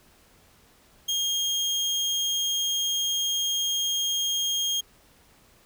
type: tone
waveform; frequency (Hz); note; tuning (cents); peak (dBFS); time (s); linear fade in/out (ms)
30% pulse; 3236; G#7; -46; -21; 1.08-4.81; 10
effects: pink hiss -58 dBFS RMS until 5.65 s